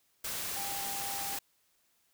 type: tone in noise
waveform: sine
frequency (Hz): 796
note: G5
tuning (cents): +26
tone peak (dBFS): -41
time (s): 0.56-1.37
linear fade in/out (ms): 5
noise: white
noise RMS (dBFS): -37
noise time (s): 0.24-1.39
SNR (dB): -7
effects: white hiss -72 dBFS RMS until 2.13 s